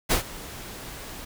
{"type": "noise with ADSR envelope", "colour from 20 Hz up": "pink", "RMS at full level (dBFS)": -20, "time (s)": [0.09, 1.25], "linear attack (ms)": 25, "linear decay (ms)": 110, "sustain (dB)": -19, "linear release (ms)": 8, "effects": []}